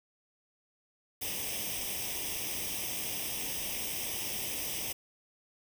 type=noise with comb filter; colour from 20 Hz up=white; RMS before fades=-36 dBFS; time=1.21-4.93 s; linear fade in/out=10 ms; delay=0.35 ms; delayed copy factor=+0.8; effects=none